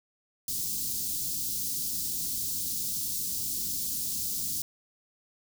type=band-stop noise; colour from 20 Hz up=white; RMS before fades=-32 dBFS; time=0.48-4.62 s; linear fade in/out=2 ms; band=280 to 4500 Hz; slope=24 dB/octave; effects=none